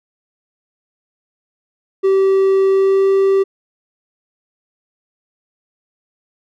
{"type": "tone with pitch glide", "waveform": "triangle", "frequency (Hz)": [386.4, 389.1], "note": ["G4", "G4"], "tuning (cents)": [-25, -13], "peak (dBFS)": -8, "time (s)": [2.03, 3.44], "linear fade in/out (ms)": 20, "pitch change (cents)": 12, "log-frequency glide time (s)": [2.69, 3.09], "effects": []}